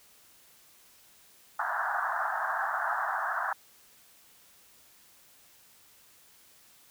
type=band-pass noise; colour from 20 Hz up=white; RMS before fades=-31 dBFS; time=1.59-3.53 s; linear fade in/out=5 ms; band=660 to 1700 Hz; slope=96 dB/octave; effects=white hiss -59 dBFS RMS until 6.9 s